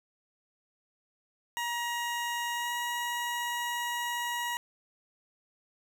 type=tone with pitch glide; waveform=20% pulse; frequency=950 to 957.2 Hz; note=A#5 to A#5; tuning=+33 to +46 cents; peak=-26 dBFS; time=1.57-4.57 s; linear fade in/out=0 ms; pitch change=+13 cents; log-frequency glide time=2.54-2.72 s; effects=none